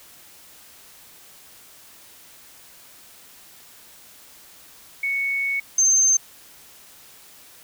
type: tone pair in turn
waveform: sine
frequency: 2217 / 6291 Hz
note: C#7 / G8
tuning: 0 / +5 cents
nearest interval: octave + tritone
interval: 1805 cents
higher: second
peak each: -21 / -14 dBFS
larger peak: second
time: 5.03-5.6 / 5.78-6.17 s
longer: first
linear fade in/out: 5 ms
effects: white hiss -48 dBFS RMS until 7.63 s